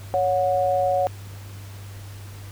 sine tone pair together, 558 / 729.9 Hz, C#5 / F#5, +11 / -24 cents, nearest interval perfect fourth, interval 465 cents, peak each -21 dBFS, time 0.14-1.07 s, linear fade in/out 0 ms, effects added 99 Hz sine -36 dBFS peak until 2.51 s + pink hiss -46 dBFS RMS until 2.51 s

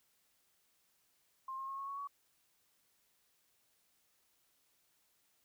sine tone with pitch steps, 1059 / 1071.9 / 1085 / 1098.2 / 1111.6 / 1125.2 Hz, C6 / C6 / C#6 / C#6 / C#6 / C#6, +21 / +42 / -37 / -17 / +4 / +26 cents, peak -40 dBFS, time 1.48-2.074 s, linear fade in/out 5 ms, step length 99 ms, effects white hiss -75 dBFS RMS until 5.44 s

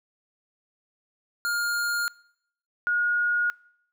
square / sine tone pair in turn, 1413 / 1439.4 Hz, F6 / F#6, +20 / -48 cents, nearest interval unison, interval 32 cents, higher second, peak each -25 / -21 dBFS, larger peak second, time 1.45-2.08 / 2.87-3.5 s, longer neither, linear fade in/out 0 ms, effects noise-tail reverb RT60 0.7 s tail -24 dB re dry

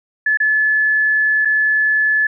sine tone with dropouts, 1725 Hz, A6, 35 cents flat, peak -12 dBFS, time 0.26-2.27 s, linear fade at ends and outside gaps 5 ms, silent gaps 0.373-0.401 / 1.45-1.454 s, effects none

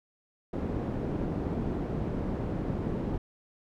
white low-pass noise, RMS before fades -32 dBFS, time 0.53-3.18 s, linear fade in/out 5 ms, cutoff 310 Hz, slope 12 dB/octave, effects none

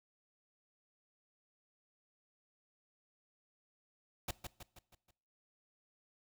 pink noise with echo, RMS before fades -38 dBFS, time 4.28-4.31 s, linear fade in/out 5 ms, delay 160 ms, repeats 5, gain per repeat -6 dB, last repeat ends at 5.11 s, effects noise-tail reverb RT60 0.6 s tail -21 dB re dry

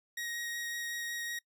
sawtooth tone with vibrato, 1884 Hz, A#6, 18 cents sharp, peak -33 dBFS, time 0.17-1.39 s, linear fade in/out 5 ms, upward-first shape sine, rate 5.4 Hz, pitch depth 8 cents each way, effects noise-tail reverb RT60 0.1 s tail -23 dB re dry

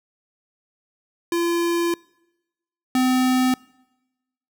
square tone pair in turn, 341.5 / 255.8 Hz, F4 / C4, -39 / -39 cents, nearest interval perfect fourth, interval 500 cents, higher first, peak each -20 / -17 dBFS, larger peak second, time 1.32-1.94 / 2.95-3.54 s, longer first, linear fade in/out 2 ms, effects noise-tail reverb RT60 1.0 s tail -25 dB re dry

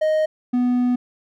triangle tone pair in turn, 622.3 / 247 Hz, D#5 / B3, 0 / 0 cents, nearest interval octave + major third, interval 1600 cents, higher first, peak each -14 dBFS, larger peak neither, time 0.01-0.26 / 0.53-0.96 s, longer second, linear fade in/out 10 ms, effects none

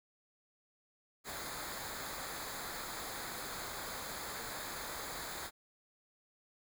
pink noise with comb filter, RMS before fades -43 dBFS, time 1.24-5.51 s, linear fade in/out 50 ms, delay 0.35 ms, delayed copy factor -0.7, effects none

